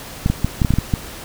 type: clicks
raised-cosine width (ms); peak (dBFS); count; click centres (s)
5; -3; 9; 0.261 / 0.3 / 0.446 / 0.618 / 0.648 / 0.706 / 0.738 / 0.786 / 0.938
effects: pink hiss -34 dBFS RMS until 1.24 s